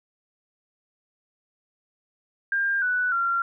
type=tone with pitch steps; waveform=sine; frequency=1600 / 1484.3 / 1376.9 Hz; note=G6 / F#6 / F6; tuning=+35 / +5 / -25 cents; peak=-21 dBFS; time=2.52-3.42 s; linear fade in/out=2 ms; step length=300 ms; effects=none